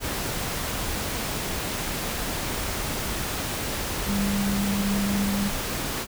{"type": "tone in noise", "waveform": "sine", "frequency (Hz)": 199.8, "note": "G3", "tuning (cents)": 33, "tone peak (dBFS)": -23, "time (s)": [4.05, 5.52], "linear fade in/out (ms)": 50, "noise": "pink", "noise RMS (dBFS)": -29, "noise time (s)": [0, 6.07], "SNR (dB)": 3, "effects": []}